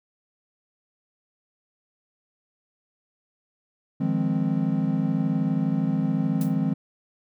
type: chord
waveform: triangle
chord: F minor seventh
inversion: third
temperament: equal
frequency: 155.56 / 174.61 / 207.7 / 261.6 Hz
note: Eb3 / F3 / Ab3 / C4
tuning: 0 / 0 / 0 / 0 cents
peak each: -25 dBFS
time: 4-6.74 s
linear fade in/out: 10 ms
type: noise with exponential decay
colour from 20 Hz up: blue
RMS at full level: -35 dBFS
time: 6.41-6.56 s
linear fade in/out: 2 ms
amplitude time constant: 31 ms
effects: none